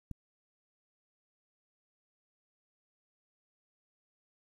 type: click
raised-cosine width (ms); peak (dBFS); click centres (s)
5; -28; 0.113
effects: 10-bit